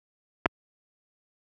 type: clicks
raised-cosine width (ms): 0.5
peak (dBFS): -6 / -7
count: 2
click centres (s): 0.458 / 0.461
effects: high-pass 80 Hz 12 dB/octave